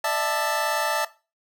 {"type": "chord", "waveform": "25% pulse", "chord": "D suspended second", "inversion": "none", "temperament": "equal with one note detuned", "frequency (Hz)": [599, 659.3, 880], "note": ["D5", "E5", "A5"], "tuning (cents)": [34, 0, 0], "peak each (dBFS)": [-25, -23, -22], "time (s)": [0.04, 1.05], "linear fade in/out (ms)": 5, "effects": ["noise-tail reverb RT60 0.3 s tail -17 dB re dry"]}